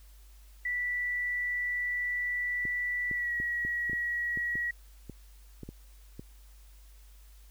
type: tone with pitch glide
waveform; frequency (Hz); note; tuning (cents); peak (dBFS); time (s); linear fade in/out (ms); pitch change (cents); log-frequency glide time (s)
sine; 1964 to 1915.8; B6 to A#6; -10 to +47; -29; 0.65-4.71; 5; -43; 3.13-3.32
type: clicks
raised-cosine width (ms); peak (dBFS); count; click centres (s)
3; -28; 12; 2.653 / 3.113 / 3.401 / 3.65 / 3.897 / 3.932 / 4.374 / 4.555 / 5.097 / 5.633 / 5.69 / 6.195
effects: added 50 Hz sine -51 dBFS peak until 7.5 s + white hiss -63 dBFS RMS until 7.5 s